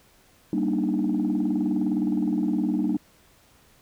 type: chord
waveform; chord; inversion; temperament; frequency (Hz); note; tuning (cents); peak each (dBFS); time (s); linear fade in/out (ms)
sine; Eb major seventh; first; just; 194.45 / 233.3 / 291.7 / 311.1; G3 / Bb3 / D4 / Eb4; -14 / +2 / -12 / 0; -26; 0.53-2.97; 2
effects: tanh soft clip ceiling -16 dBFS + pink hiss -58 dBFS RMS until 3.81 s